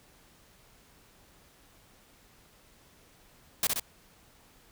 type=noise with echo; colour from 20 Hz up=white; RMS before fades=-26 dBFS; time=3.63-3.67 s; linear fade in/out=2 ms; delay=64 ms; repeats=2; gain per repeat=-3 dB; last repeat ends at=3.798 s; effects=pink hiss -60 dBFS RMS until 4.71 s